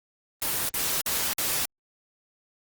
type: noise bursts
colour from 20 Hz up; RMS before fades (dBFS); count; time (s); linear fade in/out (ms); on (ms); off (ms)
white; -27; 4; 0.42-1.653; 0; 270; 51
effects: Opus 24 kbps